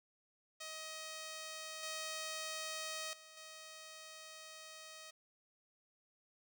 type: tone with level steps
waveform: 5% pulse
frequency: 630 Hz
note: D#5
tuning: 21 cents sharp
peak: -34 / -30 / -45 / -40 dBFS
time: 0.6-5.11 s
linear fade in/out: 10 ms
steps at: 1.83 / 3.13 / 3.37 s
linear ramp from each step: 2 ms
effects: none